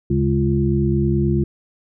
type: harmonic tone with a mistuned harmonic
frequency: 69.3 Hz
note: C#2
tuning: in tune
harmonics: 1 / 2 / 3 / 5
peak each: -22 / -19 / -21 / -21 dBFS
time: 0.1-1.44 s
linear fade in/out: 5 ms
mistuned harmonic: 1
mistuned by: +120 cents
effects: none